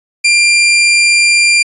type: tone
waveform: sawtooth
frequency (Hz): 2384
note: D7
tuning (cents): +25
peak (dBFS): -3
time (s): 0.24-1.63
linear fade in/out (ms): 10
effects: resampled to 24000 Hz